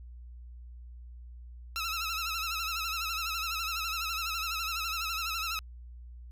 15% pulse tone with vibrato, 1318.5 Hz, E6, in tune, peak -25 dBFS, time 1.76-5.59 s, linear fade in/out 0 ms, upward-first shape sine, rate 12 Hz, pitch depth 76 cents each way, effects added 60 Hz sine -44 dBFS peak until 6.31 s + resampled to 32000 Hz

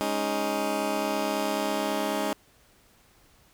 15% pulse chord, Ab suspended fourth, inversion none, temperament just, 207.7 / 276.9 / 311.5 Hz, Ab3 / Db4 / Eb4, 0 / -2 / +2 cents, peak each -25 dBFS, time 0.01-2.33 s, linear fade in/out 0 ms, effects pink hiss -60 dBFS RMS until 3.53 s

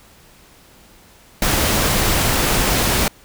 pink noise, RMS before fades -17 dBFS, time 1.42-3.08 s, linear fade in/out 2 ms, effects pink hiss -48 dBFS RMS until 3.24 s

